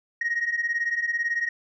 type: beating tone pair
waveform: sine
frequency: 1864 / 1882 Hz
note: A#6 / A#6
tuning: -1 / +16 cents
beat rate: 18 Hz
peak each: -27 / -24 dBFS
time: 0.21-1.49 s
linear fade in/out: 5 ms
effects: tanh soft clip ceiling -19 dBFS